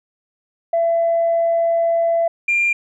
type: tone pair in turn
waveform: sine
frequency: 671 / 2391 Hz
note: E5 / D7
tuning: +31 / +30 cents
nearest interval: octave + minor seventh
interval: 2199 cents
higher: second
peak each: -13 dBFS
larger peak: neither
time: 0.73-2.28 / 2.48-2.73 s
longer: first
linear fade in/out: 5 ms
effects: tanh soft clip ceiling -10 dBFS